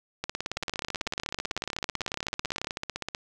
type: two click trains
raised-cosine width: 0.2 ms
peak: -14 / -13 dBFS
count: 42 / 45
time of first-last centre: 0.57-3.149 / 0.24-2.671 s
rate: 15.9 / 18.1 Hz
effects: none